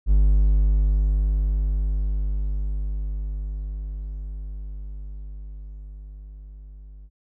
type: tone with level ramp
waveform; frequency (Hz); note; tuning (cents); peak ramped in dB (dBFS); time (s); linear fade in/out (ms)
triangle; 50.2; G1; +42; -11 to -38; 0.06-7.1; 50
effects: none